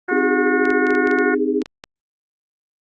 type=harmonic tone; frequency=362.6 Hz; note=F#4; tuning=35 cents flat; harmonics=1 / 2 / 3 / 4 / 5 / 6; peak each=-23 / -27 / -30 / -21 / -28 / -31 dBFS; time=0.08-1.35 s; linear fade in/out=10 ms
type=chord; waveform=sine; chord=Ab major seventh; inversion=first; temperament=equal with one note detuned; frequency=261.6 / 311.1 / 401.6 / 415.3 Hz; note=C4 / Eb4 / G4 / Ab4; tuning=0 / 0 / +42 / 0 cents; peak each=-22 dBFS; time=0.11-1.63 s; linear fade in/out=10 ms
type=clicks; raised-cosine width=0.2 ms; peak=-16 dBFS; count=11; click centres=0.654 / 0.704 / 0.868 / 0.906 / 0.951 / 1.073 / 1.113 / 1.187 / 1.618 / 1.659 / 1.839 s
effects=Opus 24 kbps